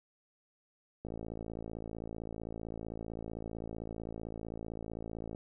click train, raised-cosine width 2 ms, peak -28 dBFS, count 240, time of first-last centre 1.05-5.349 s, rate 55.6 Hz, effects none

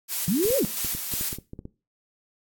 blue noise with tremolo, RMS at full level -27 dBFS, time 0.08-1.38 s, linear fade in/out 50 ms, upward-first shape square, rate 2.9 Hz, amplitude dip 40%
sine linear two-way sweep, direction up then down, 156.2 to 577 to 156.2 Hz, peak -20 dBFS, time 0.28-0.65 s, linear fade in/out 0 ms, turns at 0.57 s
clicks, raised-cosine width 3 ms, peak -24 dBFS, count 11, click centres 0.454 / 0.505 / 0.847 / 0.95 / 1.138 / 1.211 / 1.329 / 1.386 / 1.534 / 1.591 / 1.654 s
effects noise-tail reverb RT60 0.3 s tail -19 dB re dry + AAC 64 kbps

